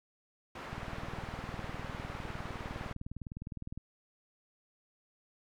white low-pass noise, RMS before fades -45 dBFS, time 0.55-2.93 s, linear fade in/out 5 ms, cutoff 1500 Hz, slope 12 dB/octave
click train, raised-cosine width 5 ms, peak -29 dBFS, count 61, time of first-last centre 0.73-3.776 s, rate 19.7 Hz
effects none

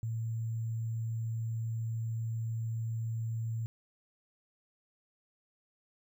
sine tone with sample-and-hold, 113.4 Hz, A#2, 47 cents flat, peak -32 dBFS, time 0.03-3.66 s, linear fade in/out 0 ms, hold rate 7350 Hz, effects none

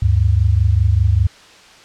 sine tone pair together, 74.92 / 100 Hz, D2 / G2, +35 / +35 cents, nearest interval perfect fourth, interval 500 cents, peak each -14 / -13 dBFS, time 0.02-1.27 s, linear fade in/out 5 ms, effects white hiss -43 dBFS RMS until 1.84 s + low-pass 5000 Hz 12 dB/octave

